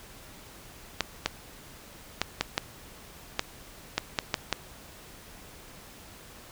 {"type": "clicks", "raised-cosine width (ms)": 0.2, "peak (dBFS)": -7, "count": 10, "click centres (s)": [1.007, 1.26, 2.216, 2.41, 2.579, 3.394, 3.98, 4.188, 4.342, 4.527], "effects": ["pink hiss -49 dBFS RMS until 6.51 s"]}